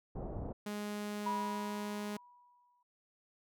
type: low-pass noise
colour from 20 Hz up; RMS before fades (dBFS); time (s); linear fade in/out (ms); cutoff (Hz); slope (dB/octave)
pink; -41; 0.15-0.53; 10; 770; 24
type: tone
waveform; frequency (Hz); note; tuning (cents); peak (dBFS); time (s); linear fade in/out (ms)
sawtooth; 207.7; G#3; 0; -34; 0.66-2.17; 5
type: tone with exponential decay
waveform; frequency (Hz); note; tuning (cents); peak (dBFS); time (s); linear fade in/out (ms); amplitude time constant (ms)
sine; 976; B5; -21; -32; 1.26-2.83; 5; 340
effects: none